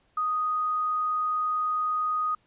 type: tone with quantisation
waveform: sine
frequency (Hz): 1244.5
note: D#6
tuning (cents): 0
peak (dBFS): -24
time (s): 0.17-2.35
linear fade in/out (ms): 5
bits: 9
effects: pink hiss -67 dBFS RMS until 2.46 s + resampled to 8000 Hz